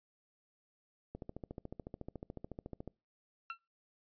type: click train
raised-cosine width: 2 ms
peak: -30 dBFS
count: 25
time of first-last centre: 1.15-2.877 s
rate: 13.9 Hz
type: tone with exponential decay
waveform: 30% pulse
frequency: 1352 Hz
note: E6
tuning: 43 cents sharp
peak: -33 dBFS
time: 3.5-3.59 s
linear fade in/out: 1 ms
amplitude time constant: 19 ms
effects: noise-tail reverb RT60 0.3 s tail -26 dB re dry + resampled to 11025 Hz